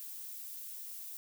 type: noise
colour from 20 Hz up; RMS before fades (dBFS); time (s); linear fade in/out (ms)
violet; -45; 0-1.17; 0
effects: none